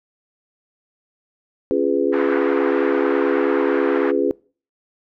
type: chord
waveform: sine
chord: C# dominant seventh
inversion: none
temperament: just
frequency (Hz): 277.2 / 346.5 / 415.8 / 498.9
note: C#4 / E#4 / G#4 / B4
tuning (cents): 0 / -14 / +2 / +17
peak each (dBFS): -22 / -21 / -20 / -22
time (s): 1.71-4.31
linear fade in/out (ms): 0
type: band-pass noise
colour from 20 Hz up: white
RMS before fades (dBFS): -28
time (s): 2.12-4.12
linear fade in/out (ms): 20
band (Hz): 650 to 1700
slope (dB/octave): 24
effects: noise-tail reverb RT60 0.4 s tail -23 dB re dry